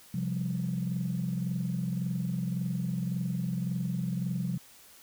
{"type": "chord", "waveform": "sine", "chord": "C suspended fourth", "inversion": "none", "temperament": "just", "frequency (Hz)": [130.81, 174.42, 196.22], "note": ["C3", "F3", "G3"], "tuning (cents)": [0, -2, 2], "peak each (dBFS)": [-33, -31, -35], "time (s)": [0.14, 4.58], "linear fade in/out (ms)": 5, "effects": ["tanh soft clip ceiling -21 dBFS", "white hiss -55 dBFS RMS until 5.02 s"]}